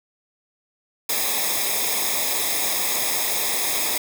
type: noise with comb filter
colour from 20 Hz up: white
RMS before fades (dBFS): -23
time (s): 1.09-3.98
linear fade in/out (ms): 5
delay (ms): 0.68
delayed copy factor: -0.8
effects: none